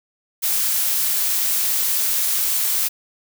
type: noise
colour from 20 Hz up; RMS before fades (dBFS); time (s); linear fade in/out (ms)
blue; -20; 0.42-2.89; 20
effects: none